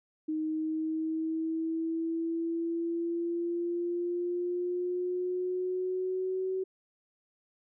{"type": "exponential sweep", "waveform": "sine", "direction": "up", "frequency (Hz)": [311.1, 377.8], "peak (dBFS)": -29, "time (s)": [0.28, 6.64], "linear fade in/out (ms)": 10, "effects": []}